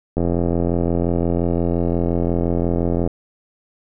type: click train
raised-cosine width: 2 ms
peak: -7 dBFS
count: 250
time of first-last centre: 0.17-3.075 s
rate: 85.7 Hz
effects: none